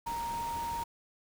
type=tone in noise; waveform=sine; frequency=932.3 Hz; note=A#5; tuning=in tune; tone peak=-33 dBFS; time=0.06-0.84 s; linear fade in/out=10 ms; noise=pink; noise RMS=-44 dBFS; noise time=0.06-0.84 s; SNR=+8 dB; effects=none